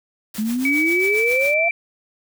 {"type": "noise with tremolo", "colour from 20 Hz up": "white", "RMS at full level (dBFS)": -32, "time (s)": [0.34, 1.54], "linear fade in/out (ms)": 5, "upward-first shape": "triangle", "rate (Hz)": 7.4, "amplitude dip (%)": 80}
{"type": "exponential sweep", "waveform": "sine", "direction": "up", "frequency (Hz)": [209, 694], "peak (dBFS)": -19, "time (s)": [0.38, 1.69], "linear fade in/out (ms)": 10}
{"type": "tone with pitch glide", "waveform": "sine", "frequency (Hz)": [2279, 2338], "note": ["C#7", "D7"], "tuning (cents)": [47, -8], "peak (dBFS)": -17, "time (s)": [0.65, 1.71], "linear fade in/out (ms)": 2, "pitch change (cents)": 45, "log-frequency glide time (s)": [0.86, 1.45]}
{"effects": []}